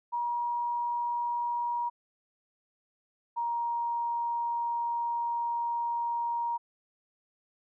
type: tone pair in turn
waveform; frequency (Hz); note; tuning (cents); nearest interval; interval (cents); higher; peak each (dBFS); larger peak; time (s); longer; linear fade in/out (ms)
sine; 954 / 941.4; A#5 / A#5; +40 / +17; unison; 23; first; -28; neither; 0.12-1.9 / 3.36-6.58; second; 20
effects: none